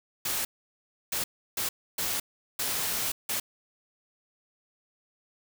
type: noise bursts at uneven times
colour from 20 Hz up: white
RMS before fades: -30 dBFS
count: 6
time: 0.25-0.45 / 1.12-1.24 / 1.57-1.69 / 1.98-2.2 / 2.59-3.12 / 3.29-3.4 s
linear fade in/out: 5 ms
effects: none